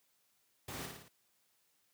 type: noise with echo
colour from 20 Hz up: pink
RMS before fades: -44 dBFS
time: 0.68-0.86 s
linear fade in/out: 5 ms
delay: 56 ms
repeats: 4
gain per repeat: -4 dB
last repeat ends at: 1.084 s
effects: white hiss -75 dBFS RMS until 1.93 s + high-pass 80 Hz 12 dB/octave